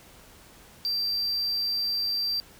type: tone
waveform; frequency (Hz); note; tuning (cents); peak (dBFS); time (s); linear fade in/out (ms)
triangle; 4699; D8; 0; -24; 0.85-2.4; 0
effects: pink hiss -52 dBFS RMS until 2.59 s